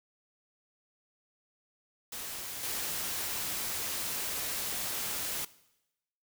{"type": "noise with level steps", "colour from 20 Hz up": "white", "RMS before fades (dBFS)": [-40, -35], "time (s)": [2.12, 5.45], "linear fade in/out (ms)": 5, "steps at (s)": 2.63, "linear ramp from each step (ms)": 5, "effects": ["noise-tail reverb RT60 0.9 s tail -19 dB re dry"]}